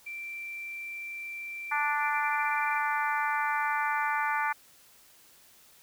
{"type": "tone with pitch glide", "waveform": "sine", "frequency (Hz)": [2349, 2371], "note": ["D7", "D7"], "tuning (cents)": [0, 16], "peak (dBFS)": -36, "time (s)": [0.06, 2.79], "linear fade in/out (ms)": 10, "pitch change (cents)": 16, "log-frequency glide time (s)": [1.71, 2.67]}
{"type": "harmonic tone", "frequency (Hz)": 293.7, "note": "D4", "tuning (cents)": 0, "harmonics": [3, 4, 5, 6, 7, 8], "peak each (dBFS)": [-30, -33, -33, -35, -37, -39], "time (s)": [1.71, 4.53], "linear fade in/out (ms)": 10}
{"effects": ["white hiss -58 dBFS RMS until 5.82 s"]}